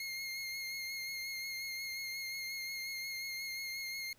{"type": "tone with vibrato", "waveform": "25% pulse", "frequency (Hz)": 2139, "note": "C7", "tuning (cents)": 38, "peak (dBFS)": -35, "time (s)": [0, 4.13], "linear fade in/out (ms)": 2, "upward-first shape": "sine", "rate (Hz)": 5.6, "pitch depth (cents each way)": 25, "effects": ["pink hiss -67 dBFS RMS until 4.18 s"]}